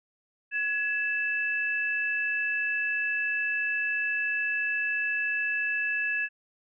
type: tone pair together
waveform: sine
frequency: 1683 / 2637 Hz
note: G#6 / E7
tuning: +23 / 0 cents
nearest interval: minor sixth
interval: 777 cents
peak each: -28 / -29 dBFS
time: 0.51-6.29 s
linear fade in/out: 50 ms
effects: none